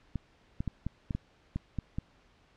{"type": "clicks", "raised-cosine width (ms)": 5, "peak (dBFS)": -20, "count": 9, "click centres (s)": [0.157, 0.605, 0.677, 0.866, 1.108, 1.15, 1.56, 1.787, 1.985], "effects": ["pink hiss -64 dBFS RMS until 2.56 s", "low-pass 4000 Hz 12 dB/octave"]}